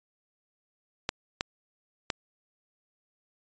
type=clicks; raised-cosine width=0.2 ms; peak=-10 dBFS; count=3; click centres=1.091 / 1.409 / 2.102 s; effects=resampled to 16000 Hz